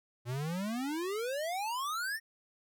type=exponential sweep; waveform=square; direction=up; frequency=116.54 to 1864.7 Hz; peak=-34 dBFS; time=0.25-2.2 s; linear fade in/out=50 ms; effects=none